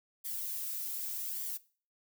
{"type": "noise with flanger", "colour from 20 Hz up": "violet", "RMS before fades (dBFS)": -38, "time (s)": [0.24, 1.58], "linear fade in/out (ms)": 20, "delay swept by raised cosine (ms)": [0.74, 2.74], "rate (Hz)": 0.84, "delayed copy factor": -0.6, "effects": ["noise-tail reverb RT60 0.4 s tail -19 dB re dry"]}